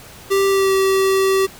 square tone with pitch glide, 392 to 385.3 Hz, G4 to G4, 0 to -30 cents, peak -14 dBFS, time 0.3-1.47 s, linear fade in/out 20 ms, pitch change -30 cents, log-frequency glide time 0.48-0.73 s, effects pink hiss -40 dBFS RMS until 1.59 s

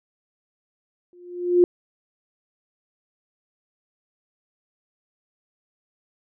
sine tone with exponential growth, 354.1 Hz, F4, 24 cents sharp, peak -9 dBFS, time 1.13-1.64 s, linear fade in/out 1 ms, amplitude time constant 110 ms, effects none

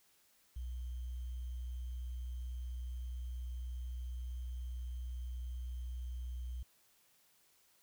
sine tone with sample-and-hold, 61.74 Hz, B1, in tune, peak -39 dBFS, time 0.56-6.63 s, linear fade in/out 5 ms, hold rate 3150 Hz, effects white hiss -70 dBFS RMS until 7.82 s

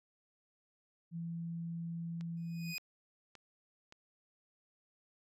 sine tone, 167.8 Hz, E3, 31 cents sharp, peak -38 dBFS, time 1.11-2.75 s, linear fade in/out 50 ms
click train, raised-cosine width 0.2 ms, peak -36 dBFS, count 4, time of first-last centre 2.21-3.924 s, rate 1.75 Hz
25% pulse tone with exponential growth, 2489 Hz, D#7, in tune, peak -32 dBFS, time 2.37-2.78 s, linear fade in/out 2 ms, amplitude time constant 87 ms
effects none

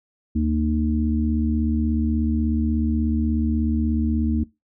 harmonic tone, 76.5 Hz, D#2, 29 cents flat, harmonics 1 / 3 / 4, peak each -22 / -21 / -27 dBFS, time 0.35-4.44 s, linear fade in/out 10 ms, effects noise-tail reverb RT60 0.2 s tail -19 dB re dry

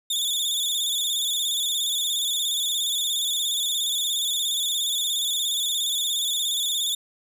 sawtooth tone with vibrato, 3520 Hz, A7, in tune, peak -20 dBFS, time 0.1-6.95 s, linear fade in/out 5 ms, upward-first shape square, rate 17 Hz, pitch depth 54 cents each way, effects none

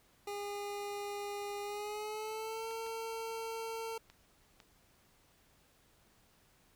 25% pulse tone with pitch glide, 407.4 to 452 Hz, G#4 to A4, -33 to +47 cents, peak -35 dBFS, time 0.27-3.98 s, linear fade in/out 5 ms, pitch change +180 cents, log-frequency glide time 1.62-2.68 s
clicks, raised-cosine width 0.2 ms, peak -37 dBFS, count 4, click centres 2.71 / 2.865 / 4.1 / 4.602 s
effects pink hiss -68 dBFS RMS until 6.75 s

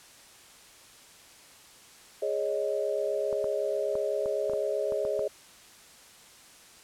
sine chord, Ab suspended fourth, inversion none, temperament equal, 415.3 / 554.4 / 622.3 Hz, Ab4 / Db5 / Eb5, 0 / 0 / 0 cents, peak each -31 dBFS, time 2.22-5.28 s, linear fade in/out 5 ms
clicks, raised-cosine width 1 ms, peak -26 dBFS, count 9, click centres 3.328 / 3.443 / 3.954 / 4.259 / 4.497 / 4.535 / 4.922 / 5.051 / 5.193 s
effects white hiss -53 dBFS RMS until 6.83 s + low-pass 10000 Hz 12 dB/octave

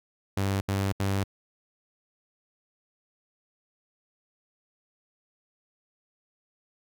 sawtooth tone bursts, 98 Hz, G2, in tune, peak -21 dBFS, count 3, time 0.37-1.238 s, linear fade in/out 5 ms, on 240 ms, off 74 ms, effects none

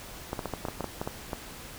clicks, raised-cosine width 1 ms, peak -17 dBFS, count 11, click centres 0.331 / 0.392 / 0.457 / 0.537 / 0.652 / 0.685 / 0.807 / 0.843 / 1.015 / 1.075 / 1.332 s, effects pink hiss -44 dBFS RMS until 1.78 s

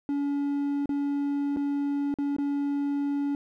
triangle tone with dropouts, 284.1 Hz, C#4, 43 cents sharp, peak -23 dBFS, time 0.09-3.35 s, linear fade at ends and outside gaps 1 ms, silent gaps 0.858-0.892 / 1.563-1.57 / 2.141-2.186 / 2.365-2.384 s, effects none

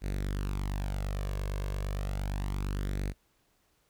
sawtooth tone with flanger, 48.74 Hz, G1, 9 cents flat, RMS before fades -33 dBFS, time 0.01-3.14 s, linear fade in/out 50 ms, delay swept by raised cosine 0.47 to 1.87 ms, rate 0.32 Hz, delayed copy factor +0.6, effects pink hiss -71 dBFS RMS until 3.89 s

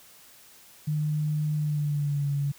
sine tone with pitch glide, 151.3 to 141.99 Hz, D#3 to C#3, -48 to +42 cents, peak -24 dBFS, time 0.87-2.52 s, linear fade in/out 10 ms, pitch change -110 cents, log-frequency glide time 1.55-2.28 s, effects white hiss -53 dBFS RMS until 2.58 s

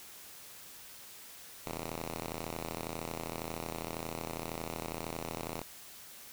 5% pulse ring-modulated tone, 81.9 Hz, E2, 11 cents flat, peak -24 dBFS, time 1.66-5.62 s, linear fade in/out 5 ms, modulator 57.3 Hz, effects white hiss -51 dBFS RMS until 6.32 s

